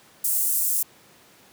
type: high-pass noise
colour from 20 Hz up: pink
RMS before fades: -23 dBFS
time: 0.24-0.83 s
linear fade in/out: 5 ms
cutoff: 8800 Hz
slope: 24 dB/octave
effects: pink hiss -53 dBFS RMS until 1.52 s + high-pass 150 Hz 12 dB/octave